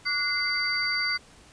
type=tone cluster; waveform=sine; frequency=1150 / 1460 / 2069 / 4640 Hz; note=D6 / F#6 / C7 / D8; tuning=-37 / -24 / -20 / -22 cents; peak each=-37 / -31 / -28 / -28 dBFS; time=0.05-1.18 s; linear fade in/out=20 ms; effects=pink hiss -53 dBFS RMS until 1.52 s + resampled to 22050 Hz

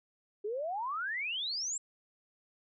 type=exponential sweep; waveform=sine; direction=up; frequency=397.2 to 7770 Hz; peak=-33 dBFS; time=0.44-1.78 s; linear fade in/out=10 ms; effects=none

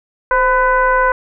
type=tone with frequency modulation; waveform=sine; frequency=1008 Hz; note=B5; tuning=35 cents sharp; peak=-10 dBFS; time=0.31-1.12 s; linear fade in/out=2 ms; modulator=490 Hz; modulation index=1.2; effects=none

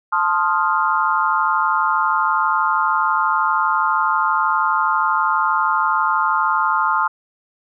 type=chord; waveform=sine; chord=F dominant seventh; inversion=first; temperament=equal; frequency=880 / 1046.5 / 1244.5 / 1396.9 Hz; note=A5 / C6 / Eb6 / F6; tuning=0 / 0 / 0 / 0 cents; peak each=-21 / -20 / -20 / -21 dBFS; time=0.12-7.08 s; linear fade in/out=10 ms; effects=none

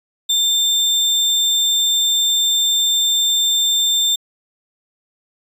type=tone with sample-and-hold; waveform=sine; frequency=3586 Hz; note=A7; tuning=32 cents sharp; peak=-13 dBFS; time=0.29-4.16 s; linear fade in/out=10 ms; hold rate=11025 Hz; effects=resampled to 32000 Hz

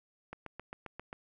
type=click train; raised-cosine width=0.5 ms; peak=-27 dBFS; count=7; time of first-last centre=0.33-1.129 s; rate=7.51 Hz; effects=none

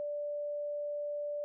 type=tone; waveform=sine; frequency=586 Hz; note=D5; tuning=4 cents flat; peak=-34 dBFS; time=0-1.44 s; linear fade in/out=0 ms; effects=none

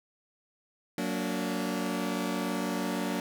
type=chord; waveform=sawtooth; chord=Gb augmented; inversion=none; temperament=just; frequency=185 / 231.2 / 289.1 Hz; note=Gb3 / Bb3 / D4; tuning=0 / -14 / -27 cents; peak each=-30 dBFS; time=0.98-3.2 s; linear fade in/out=2 ms; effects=none

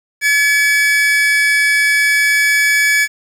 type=tone pair together; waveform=45% pulse; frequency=1709.2 / 2279 Hz; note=G#6 / C#7; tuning=+49 / +47 cents; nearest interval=perfect fourth; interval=498 cents; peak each=-13 dBFS; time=0.21-3.08 s; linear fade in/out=50 ms; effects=low-pass 11000 Hz 12 dB/octave + 7-bit

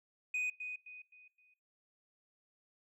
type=tone with echo; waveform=sine; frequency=2492 Hz; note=D#7; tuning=2 cents sharp; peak=-30 dBFS; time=0.34-0.5 s; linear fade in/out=5 ms; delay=260 ms; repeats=4; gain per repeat=-9 dB; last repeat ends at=1.54 s; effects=noise-tail reverb RT60 0.7 s tail -26 dB re dry + tanh soft clip ceiling -32 dBFS

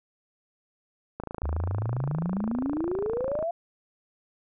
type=click train; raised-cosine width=1 ms; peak=-20 dBFS; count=62; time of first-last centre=1.2-3.426 s; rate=27.4 Hz
type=exponential sweep; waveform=sine; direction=up; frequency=69.3 to 698.5 Hz; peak=-26 dBFS; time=1.43-3.51 s; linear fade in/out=5 ms
effects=none

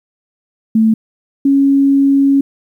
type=tone pair in turn; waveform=sine; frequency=221.2 / 276.4 Hz; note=A3 / C#4; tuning=+9 / -5 cents; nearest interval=major third; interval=386 cents; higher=second; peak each=-7 dBFS; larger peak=neither; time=0.75-0.94 / 1.45-2.41 s; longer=second; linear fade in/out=5 ms; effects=8-bit

